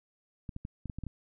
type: clicks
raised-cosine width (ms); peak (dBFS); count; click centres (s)
5; -26; 8; 0.492 / 0.564 / 0.651 / 0.857 / 0.898 / 0.986 / 1.037 / 1.067
effects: none